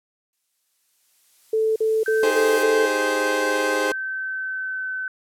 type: noise with exponential growth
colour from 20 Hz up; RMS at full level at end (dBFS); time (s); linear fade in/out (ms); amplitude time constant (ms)
blue; -32; 0.33-2.63; 1; 500
type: tone bursts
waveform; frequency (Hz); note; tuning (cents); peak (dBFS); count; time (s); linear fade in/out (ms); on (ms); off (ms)
sine; 440; A4; 0; -17; 5; 1.53-2.856; 5; 230; 44
type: tone with pitch glide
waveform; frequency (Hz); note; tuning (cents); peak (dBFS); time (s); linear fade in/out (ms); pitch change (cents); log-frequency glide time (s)
sine; 1551 to 1522.6; G6 to F#6; -19 to +49; -25; 2.06-5.08; 2; -32; 3.71-4.9
type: chord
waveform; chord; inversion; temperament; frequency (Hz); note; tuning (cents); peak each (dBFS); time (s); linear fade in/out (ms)
30% pulse; Ab major seventh; second; equal; 311.1 / 392 / 415.3 / 523.3; Eb4 / G4 / Ab4 / C5; 0 / 0 / 0 / 0; -26 / -27 / -24 / -21; 2.23-3.92; 2
effects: low-pass 12000 Hz 12 dB/octave